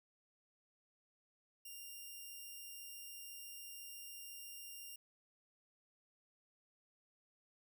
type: tone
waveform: 5% pulse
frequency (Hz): 2794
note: F7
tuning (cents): 0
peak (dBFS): -40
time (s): 1.65-4.96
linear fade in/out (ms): 5
effects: none